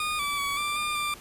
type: tone with pitch steps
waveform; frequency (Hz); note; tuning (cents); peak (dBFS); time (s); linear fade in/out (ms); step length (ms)
20% pulse; 1225 / 1156 / 1132 / 1179 / 1201 / 1186; D#6 / D6 / C#6 / D6 / D6 / D6; -27 / -28 / +36 / +6 / +38 / +17; -22; 0-1.14; 2; 190
effects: pink hiss -47 dBFS RMS until 1.2 s + resampled to 32000 Hz